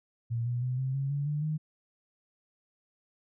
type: tone with pitch steps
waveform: sine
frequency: 116.8 / 121.55 / 126.49 / 131.63 / 136.99 / 142.56 / 148.35 / 154.39 Hz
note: A#2 / B2 / B2 / C3 / C#3 / C#3 / D3 / D#3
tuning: +4 / -27 / +42 / +11 / -20 / +49 / +18 / -13 cents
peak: -28 dBFS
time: 0.3-1.58 s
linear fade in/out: 20 ms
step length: 160 ms
effects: none